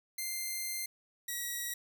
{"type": "tone pair in turn", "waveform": "5% pulse", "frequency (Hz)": [2093, 1918.1], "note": ["C7", "A#6"], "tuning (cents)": [0, 49], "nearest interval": "major second", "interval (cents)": 151, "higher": "first", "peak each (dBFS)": -25, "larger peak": "neither", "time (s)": [[0.18, 0.86], [1.28, 1.74]], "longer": "first", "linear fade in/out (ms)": 5, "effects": []}